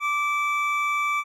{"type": "tone pair together", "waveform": "triangle", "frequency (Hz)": [1172, 2316], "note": ["D6", "D7"], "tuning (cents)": [-4, -25], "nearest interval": "octave", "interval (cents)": 1179, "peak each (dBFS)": [-22, -24], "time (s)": [0, 1.24], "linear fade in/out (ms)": 50, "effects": []}